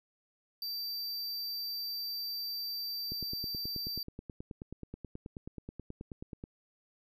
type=tone; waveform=square; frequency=4665 Hz; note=D8; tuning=12 cents flat; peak=-36 dBFS; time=0.62-4.03 s; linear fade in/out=2 ms
type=click train; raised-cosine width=3 ms; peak=-29 dBFS; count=32; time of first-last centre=3.12-6.439 s; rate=9.34 Hz
effects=none